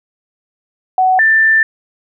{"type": "tone pair in turn", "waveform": "sine", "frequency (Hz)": [747, 1776.7], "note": ["F#5", "A6"], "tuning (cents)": [16, 16], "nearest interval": "octave + minor third", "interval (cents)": 1500, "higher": "second", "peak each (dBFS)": [-8, -7], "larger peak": "second", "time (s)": [[0.98, 1.19], [1.19, 1.63]], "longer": "second", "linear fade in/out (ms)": 2, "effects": []}